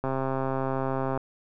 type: click train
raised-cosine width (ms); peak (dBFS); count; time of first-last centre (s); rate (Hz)
1; -15; 152; 0.04-1.175; 133
effects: none